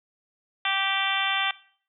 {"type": "harmonic tone", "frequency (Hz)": 390, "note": "G4", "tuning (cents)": -9, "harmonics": [2, 3, 4, 5, 6, 7, 8, 9], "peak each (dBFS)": [-31, -31, -31, -31, -31, -31, -31, -31], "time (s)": [0.65, 1.51], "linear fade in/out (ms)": 2, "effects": ["noise-tail reverb RT60 0.5 s tail -20 dB re dry"]}